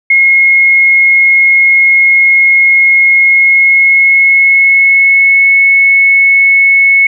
sine tone with pitch glide, 2159 to 2199 Hz, C#7 to C#7, -46 to -14 cents, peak -3 dBFS, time 0.1-7.07 s, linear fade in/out 5 ms, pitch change +32 cents, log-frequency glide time 3.21-5.51 s, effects none

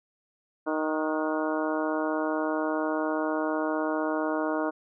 harmonic tone with a mistuned harmonic, 155.7 Hz, D#3, 2 cents sharp, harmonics 2 / 3 / 4 / 5 / 6 / 7 / 8 / 9, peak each -29 / -34 / -31 / -38 / -36 / -37 / -40 / -37 dBFS, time 0.66-4.71 s, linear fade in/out 20 ms, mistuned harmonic 9, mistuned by +45 cents, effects none

